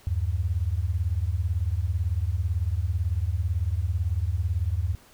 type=beating tone pair; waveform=sine; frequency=77.78 / 95.78 Hz; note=D#2 / G2; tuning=0 / -40 cents; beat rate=18 Hz; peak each=-26 dBFS; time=0.07-4.95 s; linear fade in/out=0 ms; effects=pink hiss -55 dBFS RMS until 5.13 s